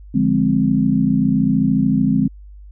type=chord; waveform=sine; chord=D half-diminished seventh; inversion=none; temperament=equal; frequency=146.83 / 174.61 / 207.7 / 261.6 Hz; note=D3 / F3 / Ab3 / C4; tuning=0 / 0 / 0 / 0 cents; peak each=-21 / -21 / -17 / -17 dBFS; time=0.14-2.28 s; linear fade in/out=10 ms; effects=added 50 Hz sine -36 dBFS peak until 2.71 s